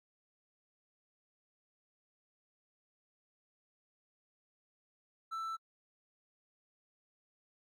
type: tone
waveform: triangle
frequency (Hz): 1327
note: E6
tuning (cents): +11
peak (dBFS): -35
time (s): 5.31-5.57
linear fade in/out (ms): 20
effects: noise-tail reverb RT60 0.1 s tail -26 dB re dry